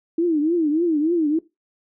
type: tone with vibrato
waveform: sine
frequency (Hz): 320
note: D#4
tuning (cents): +49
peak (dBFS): -16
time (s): 0.18-1.39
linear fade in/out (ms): 5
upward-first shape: triangle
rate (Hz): 3.4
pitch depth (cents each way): 190
effects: noise-tail reverb RT60 0.2 s tail -17 dB re dry